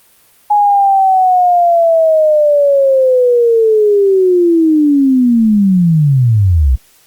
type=linear sweep; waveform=sine; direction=down; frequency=836 to 58.7 Hz; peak=-6 dBFS; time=0.5-6.76 s; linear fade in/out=10 ms; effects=white hiss -48 dBFS RMS until 7.06 s + Opus 32 kbps